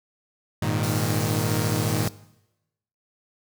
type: chord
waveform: sawtooth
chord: Ab suspended second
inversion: none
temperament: equal with one note detuned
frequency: 102.1 / 116.54 / 155.56 Hz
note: Ab2 / Bb2 / Eb3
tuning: -29 / 0 / 0 cents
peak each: -23 dBFS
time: 0.62-2.08 s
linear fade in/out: 5 ms
type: high-pass noise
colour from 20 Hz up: pink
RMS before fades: -35 dBFS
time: 0.83-2.09 s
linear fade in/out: 5 ms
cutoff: 3900 Hz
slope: 96 dB/octave
effects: noise-tail reverb RT60 0.9 s tail -19 dB re dry